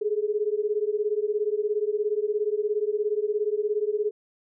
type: beating tone pair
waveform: sine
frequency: 412.1 / 429.1 Hz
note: G#4 / A4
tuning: -13 / -43 cents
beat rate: 17 Hz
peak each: -26 dBFS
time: 0.01-4.11 s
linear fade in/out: 10 ms
effects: none